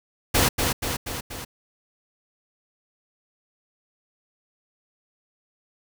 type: noise with echo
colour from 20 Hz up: pink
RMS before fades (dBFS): -19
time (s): 0.34-0.49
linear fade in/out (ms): 10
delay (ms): 240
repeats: 4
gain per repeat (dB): -4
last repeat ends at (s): 1.45
effects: none